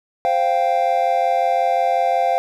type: chord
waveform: triangle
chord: C suspended fourth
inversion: none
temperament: equal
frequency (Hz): 523.3 / 698.5 / 784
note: C5 / F5 / G5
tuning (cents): 0 / 0 / 0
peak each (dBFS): -20 / -16 / -18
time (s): 0.25-2.38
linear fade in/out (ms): 0
effects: none

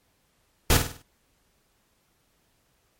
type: noise with echo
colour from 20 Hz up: pink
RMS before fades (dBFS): -18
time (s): 0.7-0.77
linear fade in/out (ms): 2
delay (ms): 50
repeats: 5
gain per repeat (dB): -7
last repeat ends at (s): 1.02
effects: pink hiss -68 dBFS RMS until 2.99 s + MP3 64 kbps

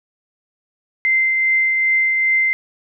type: tone with tremolo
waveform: sine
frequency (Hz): 2080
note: C7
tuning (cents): -11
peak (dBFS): -12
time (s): 1.05-2.53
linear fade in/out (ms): 0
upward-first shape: triangle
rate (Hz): 2.5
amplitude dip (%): 30
effects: none

